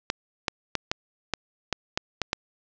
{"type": "clicks", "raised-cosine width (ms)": 0.2, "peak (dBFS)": -7, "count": 9, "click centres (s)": [0.101, 0.482, 0.753, 0.915, 1.337, 1.727, 1.975, 2.217, 2.331], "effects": ["resampled to 16000 Hz", "7-bit"]}